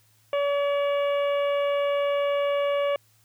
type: harmonic tone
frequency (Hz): 569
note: C#5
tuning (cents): +45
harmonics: 1 / 2 / 3 / 4 / 5 / 6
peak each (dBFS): -22 / -32 / -41 / -37 / -39 / -48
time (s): 0.33-2.96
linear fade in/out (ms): 2
effects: added 109 Hz sine -63 dBFS peak until 3.24 s + white hiss -63 dBFS RMS until 3.24 s